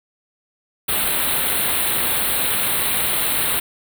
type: band-stop noise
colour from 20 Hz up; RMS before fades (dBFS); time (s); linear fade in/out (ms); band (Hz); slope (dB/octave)
white; -20; 0.88-3.6; 10; 4200 to 8400; 96
effects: none